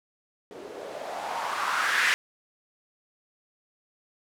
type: noise with low-pass filter sweep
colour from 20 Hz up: violet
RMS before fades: -29 dBFS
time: 0.51-2.14 s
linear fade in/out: 0 ms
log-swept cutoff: 360 to 1900 Hz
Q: 3.2
effects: none